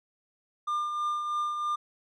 triangle tone with tremolo, 1200 Hz, D6, 37 cents sharp, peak -24 dBFS, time 0.67-1.76 s, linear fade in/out 10 ms, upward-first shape triangle, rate 3.1 Hz, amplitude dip 45%, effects resampled to 24000 Hz

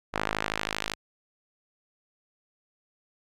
sawtooth tone with band-pass filter sweep, 52.7 Hz, G#1, 26 cents sharp, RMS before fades -32 dBFS, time 0.13-0.95 s, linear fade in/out 20 ms, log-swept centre 1300 to 3500 Hz, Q 0.78, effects none

